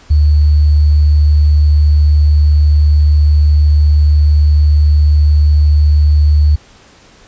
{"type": "tone with sample-and-hold", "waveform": "sine", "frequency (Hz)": 74.5, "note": "D2", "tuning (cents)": 25, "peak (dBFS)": -5, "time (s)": [0.1, 6.56], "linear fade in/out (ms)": 10, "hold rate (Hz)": 4410, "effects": ["pink hiss -43 dBFS RMS until 7.27 s", "resampled to 16000 Hz"]}